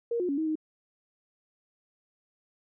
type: tone with pitch steps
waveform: sine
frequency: 469 / 358.5 / 280.9 / 316.9 / 311.8 Hz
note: A#4 / F4 / C#4 / D#4 / D#4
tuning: +11 / +45 / +23 / +32 / +4 cents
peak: -26 dBFS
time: 0.11-0.555 s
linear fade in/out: 5 ms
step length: 89 ms
effects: none